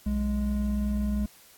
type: tone pair together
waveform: triangle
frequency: 61.62 / 207.7 Hz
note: B1 / G#3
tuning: -3 / 0 cents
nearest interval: octave + major sixth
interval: 2103 cents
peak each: -26 / -25 dBFS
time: 0.06-1.26 s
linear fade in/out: 5 ms
effects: white hiss -55 dBFS RMS until 1.57 s + AAC 64 kbps